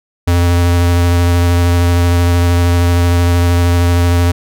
square tone with vibrato, 87 Hz, F2, 6 cents flat, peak -9 dBFS, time 0.27-4.32 s, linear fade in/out 10 ms, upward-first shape sine, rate 13 Hz, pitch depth 15 cents each way, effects none

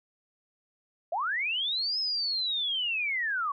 sine linear two-way sweep, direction up then down, 610 to 5200 to 1090 Hz, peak -27 dBFS, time 1.12-3.52 s, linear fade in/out 5 ms, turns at 1.99 s, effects none

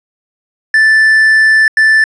triangle tone bursts at uneven times, 1760 Hz, A6, in tune, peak -3 dBFS, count 2, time 0.74-1.68 / 1.77-2.04 s, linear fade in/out 2 ms, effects resampled to 22050 Hz

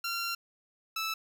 15% pulse tone pair in turn, 1375 / 1313.3 Hz, F6 / E6, -27 / -7 cents, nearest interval minor second, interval 80 cents, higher first, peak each -25 dBFS, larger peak neither, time 0.04-0.35 / 0.96-1.14 s, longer first, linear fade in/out 5 ms, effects none

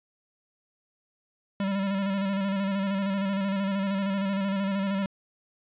square tone with vibrato, 196 Hz, G3, in tune, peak -26 dBFS, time 1.6-5.06 s, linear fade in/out 2 ms, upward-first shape square, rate 13 Hz, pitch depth 35 cents each way, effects resampled to 8000 Hz + 9-bit

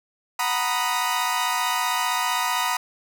sawtooth chord, B major seventh, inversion second, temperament equal, 740 / 932.3 / 987.8 / 1244.5 Hz, F#5 / A#5 / B5 / D#6, 0 / 0 / 0 / 0 cents, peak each -26 / -24 / -22 / -24 dBFS, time 0.39-2.77 s, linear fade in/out 5 ms, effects 9-bit

